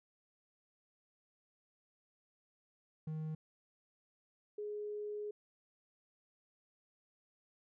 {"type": "tone pair in turn", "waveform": ["triangle", "sine"], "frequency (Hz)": [156.5, 417.8], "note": ["D#3", "G#4"], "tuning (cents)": [10, 10], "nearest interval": "octave + perfect fourth", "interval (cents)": 1700, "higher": "second", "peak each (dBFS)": [-36, -39], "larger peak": "first", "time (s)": [[3.07, 3.35], [4.58, 5.31]], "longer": "second", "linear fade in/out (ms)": 5, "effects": []}